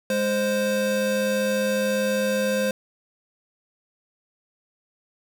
square tone pair together, 206 / 523.3 Hz, G#3 / C5, -14 / 0 cents, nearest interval octave + major third, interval 1614 cents, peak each -27 / -23 dBFS, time 0.1-2.71 s, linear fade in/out 2 ms, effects 9-bit

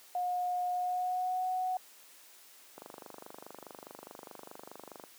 sine tone with pitch glide, 720 to 739.8 Hz, F#5 to F#5, -47 to 0 cents, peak -30 dBFS, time 0.15-1.77 s, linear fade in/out 2 ms, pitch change +47 cents, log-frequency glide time 0.71-1.44 s
click train, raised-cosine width 1 ms, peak -30 dBFS, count 57, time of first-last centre 2.78-5.038 s, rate 24.8 Hz
effects white hiss -57 dBFS RMS until 5.18 s + high-pass 300 Hz 12 dB/octave

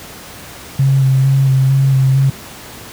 sine tone with vibrato, 134.3 Hz, C3, 46 cents sharp, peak -8 dBFS, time 0.79-2.3 s, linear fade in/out 5 ms, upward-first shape square, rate 2.2 Hz, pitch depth 18 cents each way, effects pink hiss -33 dBFS RMS until 2.92 s + high-pass 60 Hz 12 dB/octave

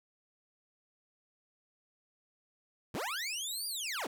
20% pulse linear two-way sweep, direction up then down, 71 to 4861 to 180.6 Hz, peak -30 dBFS, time 2.94-4.07 s, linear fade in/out 5 ms, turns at 3.67 s, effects 12-bit

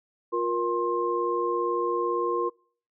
sine tone cluster, 353.8 / 471.6 / 1059 Hz, F4 / A#4 / C6, +23 / +20 / +21 cents, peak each -28 dBFS, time 0.32-2.5 s, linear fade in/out 20 ms, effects noise-tail reverb RT60 0.5 s tail -26 dB re dry

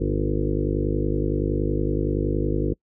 harmonic tone with a mistuned harmonic, 50.7 Hz, G#1, 41 cents flat, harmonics 1 / 2 / 3 / 5 / 6 / 7 / 8 / 9 / 10, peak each -26 / -29 / -29 / -31 / -29 / -28 / -35 / -30 / -36 dBFS, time 0-2.74 s, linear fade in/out 10 ms, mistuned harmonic 5, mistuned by -38 cents, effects noise-tail reverb RT60 0.1 s tail -26 dB re dry

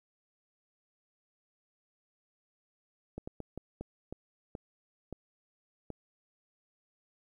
slowing click train, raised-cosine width 2 ms, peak -26 dBFS, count 9, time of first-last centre 3.18-5.903 s, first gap 95 ms, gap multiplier 1.35, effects 11-bit

